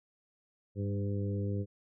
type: harmonic tone with a mistuned harmonic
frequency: 100.9 Hz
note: G#2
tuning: 49 cents flat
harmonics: 1 / 2 / 3 / 4 / 5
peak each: -32 / -38 / -42 / -42 / -44 dBFS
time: 0.75-1.66 s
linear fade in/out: 50 ms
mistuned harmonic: 2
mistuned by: -22 cents
effects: none